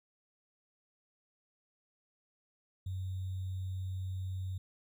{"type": "tone with sample-and-hold", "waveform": "sine", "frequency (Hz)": 93.6, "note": "F#2", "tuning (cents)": 20, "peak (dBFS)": -35, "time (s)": [2.86, 4.58], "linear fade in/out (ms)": 5, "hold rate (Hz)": 3675, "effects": []}